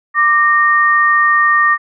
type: tone pair together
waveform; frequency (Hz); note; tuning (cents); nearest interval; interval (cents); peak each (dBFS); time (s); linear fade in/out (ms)
sine; 1181 / 1847.4; D6 / A#6; +9 / -16; minor sixth; 775; -11; 0.14-1.78; 50
effects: none